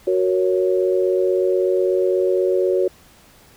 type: chord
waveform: sine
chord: F# major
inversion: none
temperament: equal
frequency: 370 / 466.2 / 554.4 Hz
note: F#4 / A#4 / C#5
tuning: 0 / 0 / 0 cents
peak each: -17 / -23 / -21 dBFS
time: 0.07-2.88 s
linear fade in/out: 5 ms
effects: pink hiss -50 dBFS RMS until 3.56 s